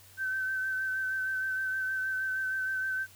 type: tone with vibrato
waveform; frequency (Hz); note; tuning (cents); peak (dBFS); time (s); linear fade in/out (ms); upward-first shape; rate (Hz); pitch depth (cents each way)
sine; 1538; G6; -33; -29; 0.17-3.07; 50; sine; 6.4; 22
effects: added 95 Hz sine -59 dBFS peak until 3.15 s + white hiss -56 dBFS RMS until 3.15 s